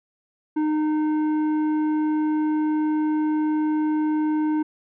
sine tone with tanh clipping, 306.9 Hz, D#4, 24 cents flat, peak -21 dBFS, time 0.56-4.63 s, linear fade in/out 10 ms, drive 9 dB, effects none

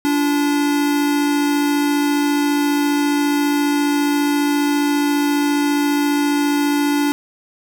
square tone pair together, 289.3 / 344 Hz, D4 / F4, -26 / -26 cents, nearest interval minor third, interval 300 cents, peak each -16 / -26 dBFS, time 0.05-7.12 s, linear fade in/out 0 ms, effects none

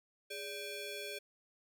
20% pulse ring-modulated tone, 987.8 Hz, B5, in tune, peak -33 dBFS, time 0.3-1.19 s, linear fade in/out 10 ms, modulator 1400 Hz, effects none

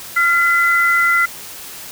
sine tone pair together, 1385.9 / 2019 Hz, F6 / B6, -14 / +38 cents, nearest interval perfect fifth, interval 652 cents, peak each -14 dBFS, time 0.16-1.26 s, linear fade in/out 10 ms, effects white hiss -33 dBFS RMS until 1.91 s

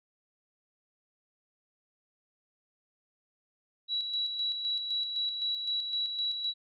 sine tone with tremolo, 3911 Hz, B7, 18 cents flat, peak -28 dBFS, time 3.88-6.54 s, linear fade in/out 50 ms, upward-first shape square, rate 3.9 Hz, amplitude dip 45%, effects none

